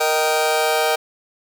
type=chord; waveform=sawtooth; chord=Eb major; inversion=second; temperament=just; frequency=466.7 / 622.3 / 777.8 Hz; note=Bb4 / Eb5 / G5; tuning=+2 / 0 / -14 cents; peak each=-17 dBFS; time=0-0.96 s; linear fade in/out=10 ms; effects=8-bit